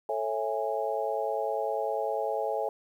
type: chord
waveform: sine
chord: A major seventh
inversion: none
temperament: just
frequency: 440 / 550 / 660 / 825 Hz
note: A4 / C#5 / E5 / G#5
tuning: 0 / -14 / +2 / -12 cents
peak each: -33 dBFS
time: 0.09-2.69 s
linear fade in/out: 2 ms
effects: 10-bit